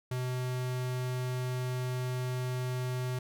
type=tone; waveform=square; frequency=126.5 Hz; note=B2; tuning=42 cents sharp; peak=-32 dBFS; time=0.11-3.19 s; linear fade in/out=5 ms; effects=none